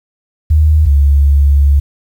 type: tone pair in turn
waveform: sine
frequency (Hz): 76.9 / 70.66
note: D#2 / C#2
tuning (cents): -20 / +34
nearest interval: minor second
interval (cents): 146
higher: first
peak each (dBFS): -5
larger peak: neither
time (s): 0.5-0.86 / 0.86-1.8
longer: second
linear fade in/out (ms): 10
effects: 7-bit